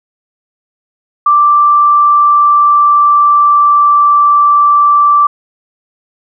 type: tone with pitch glide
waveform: sine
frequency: 1174.7 to 1167.9 Hz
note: D6 to D6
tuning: 0 to -10 cents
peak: -4 dBFS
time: 1.26-5.27 s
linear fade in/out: 5 ms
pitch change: -10 cents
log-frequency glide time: 1.6-4.16 s
effects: none